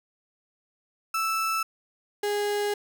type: tone pair in turn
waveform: 35% pulse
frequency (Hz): 1318.5 / 412.1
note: E6 / G#4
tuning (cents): 0 / -13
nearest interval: octave + minor sixth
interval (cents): 2013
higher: first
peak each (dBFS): -23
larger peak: neither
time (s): 1.14-1.63 / 2.23-2.74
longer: second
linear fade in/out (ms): 5
effects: none